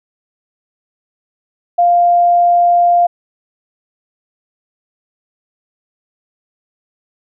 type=tone; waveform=sine; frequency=698.5 Hz; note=F5; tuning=in tune; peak=-7 dBFS; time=1.78-3.07 s; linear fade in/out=10 ms; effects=none